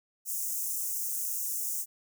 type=high-pass noise; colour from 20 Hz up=white; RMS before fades=-33 dBFS; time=0.25-1.86 s; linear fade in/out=50 ms; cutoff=6100 Hz; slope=48 dB/octave; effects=none